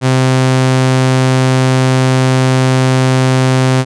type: tone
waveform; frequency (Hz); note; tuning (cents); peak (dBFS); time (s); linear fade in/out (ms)
sawtooth; 130; C3; -11; -4; 0.01-3.85; 50
effects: resampled to 22050 Hz